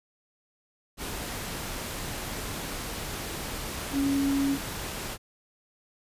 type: tone in noise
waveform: sine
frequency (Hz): 277.2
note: C#4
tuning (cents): 0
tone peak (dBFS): -23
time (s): 3.92-4.58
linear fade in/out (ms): 50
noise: pink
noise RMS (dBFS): -35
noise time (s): 0.97-5.18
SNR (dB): +9
effects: resampled to 32000 Hz